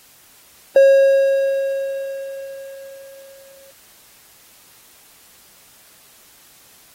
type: tone with exponential decay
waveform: triangle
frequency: 545 Hz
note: C#5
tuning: 29 cents flat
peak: -4 dBFS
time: 0.76-3.71 s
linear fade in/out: 2 ms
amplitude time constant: 640 ms
effects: white hiss -49 dBFS RMS until 6.94 s + AAC 48 kbps